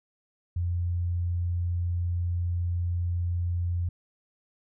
sine tone, 87.31 Hz, F2, in tune, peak -25 dBFS, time 0.56-3.89 s, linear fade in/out 5 ms, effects none

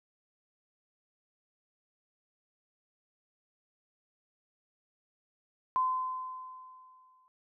sine tone with exponential decay, 1027 Hz, C6, 33 cents flat, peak -24 dBFS, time 5.76-7.28 s, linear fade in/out 0 ms, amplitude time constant 330 ms, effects none

